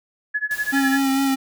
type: tone with tremolo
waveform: sine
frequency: 1700 Hz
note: G#6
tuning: 40 cents sharp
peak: -18 dBFS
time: 0.34-1 s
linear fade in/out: 10 ms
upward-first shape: sine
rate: 12 Hz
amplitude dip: 95%
type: noise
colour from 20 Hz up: white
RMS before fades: -36 dBFS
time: 0.51-1.34 s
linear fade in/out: 0 ms
type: tone with vibrato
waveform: square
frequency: 271 Hz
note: C#4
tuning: 39 cents flat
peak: -18 dBFS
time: 0.72-1.36 s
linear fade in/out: 20 ms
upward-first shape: sine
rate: 4.5 Hz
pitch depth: 23 cents each way
effects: none